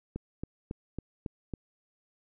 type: click train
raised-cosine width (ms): 3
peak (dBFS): -22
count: 6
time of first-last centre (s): 0.16-1.537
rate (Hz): 3.63
effects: none